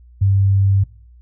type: tone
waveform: sine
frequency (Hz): 98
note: G2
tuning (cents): 0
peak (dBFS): -11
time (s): 0.21-0.84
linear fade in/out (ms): 10
effects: noise-tail reverb RT60 0.4 s tail -19 dB re dry + added 60 Hz sine -42 dBFS peak until 1.21 s